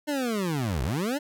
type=linear two-way sweep; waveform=25% pulse; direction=down then up; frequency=304.6 to 57.3 to 304.6 Hz; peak=-22 dBFS; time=0.07-1.19 s; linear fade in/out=20 ms; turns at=0.83 s; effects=none